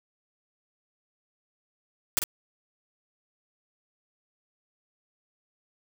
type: noise with echo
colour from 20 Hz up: white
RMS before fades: -23 dBFS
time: 2.17-2.19 s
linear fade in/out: 0 ms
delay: 48 ms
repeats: 1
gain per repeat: -7 dB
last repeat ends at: 2.238 s
effects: none